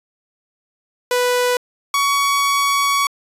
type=tone pair in turn; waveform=sawtooth; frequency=493.9 / 1123.9 Hz; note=B4 / C#6; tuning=0 / +24 cents; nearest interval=octave + major second; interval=1424 cents; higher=second; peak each=-11 dBFS; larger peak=neither; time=1.11-1.57 / 1.94-3.07 s; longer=second; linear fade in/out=2 ms; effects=resampled to 32000 Hz